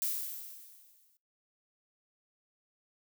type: noise with exponential decay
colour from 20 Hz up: violet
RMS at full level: -31 dBFS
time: 0.02-1.17 s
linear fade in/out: 1 ms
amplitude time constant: 250 ms
effects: noise-tail reverb RT60 0.3 s tail -24 dB re dry